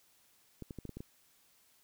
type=clicks; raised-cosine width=3 ms; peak=-30 dBFS; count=7; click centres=0.623 / 0.708 / 0.787 / 0.853 / 0.893 / 0.97 / 1.005 s; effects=white hiss -68 dBFS RMS until 1.83 s